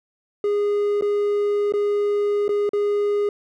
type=tone with dropouts; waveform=triangle; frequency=411 Hz; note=G#4; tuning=18 cents flat; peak=-16 dBFS; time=0.44-3.29 s; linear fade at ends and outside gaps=2 ms; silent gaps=1.011-1.022 / 1.723-1.737 / 2.481-2.491 / 2.692-2.733 s; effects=none